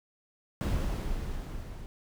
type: noise with level ramp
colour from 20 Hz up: brown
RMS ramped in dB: -27 to -42 dBFS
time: 0.61-1.86 s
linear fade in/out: 0 ms
effects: none